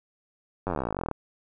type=slowing click train; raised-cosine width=1 ms; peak=-15 dBFS; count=27; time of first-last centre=0.67-1.113 s; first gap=10 ms; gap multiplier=1.04; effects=none